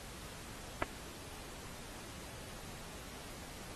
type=clicks; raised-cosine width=0.5 ms; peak=-17 dBFS; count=2; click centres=0.823 / 0.826 s; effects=pink hiss -50 dBFS RMS until 3.75 s + AAC 32 kbps